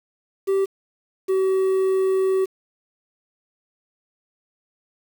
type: tone pair in turn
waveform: triangle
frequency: 388.9 / 380.5 Hz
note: G4 / F#4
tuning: -14 / +48 cents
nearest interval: unison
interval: 38 cents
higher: first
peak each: -15 dBFS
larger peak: neither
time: 0.47-0.66 / 1.28-2.46 s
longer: second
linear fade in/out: 20 ms
effects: 7-bit